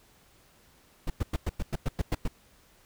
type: noise bursts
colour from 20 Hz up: brown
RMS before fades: -27 dBFS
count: 10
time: 1.07-2.28 s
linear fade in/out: 5 ms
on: 31 ms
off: 100 ms
effects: pink hiss -61 dBFS RMS until 2.85 s